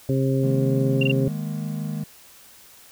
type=harmonic tone; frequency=133.7 Hz; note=C3; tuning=38 cents sharp; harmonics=1 / 2 / 3 / 4; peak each=-21 / -24 / -26 / -29 dBFS; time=0.09-1.28 s; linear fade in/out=2 ms
type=chord; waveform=triangle; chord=D# suspended fourth; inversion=none; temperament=just; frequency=155.56 / 207.4 / 233.3 Hz; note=D#3 / G#3 / A#3; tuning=0 / -2 / +2 cents; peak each=-26 / -29 / -32 dBFS; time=0.43-2.04 s; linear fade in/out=5 ms
type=tone bursts; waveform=sine; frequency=2769 Hz; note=F7; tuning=15 cents flat; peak=-20 dBFS; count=3; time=1.01-1.116 s; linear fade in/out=5 ms; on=22 ms; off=20 ms
effects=white hiss -49 dBFS RMS until 2.91 s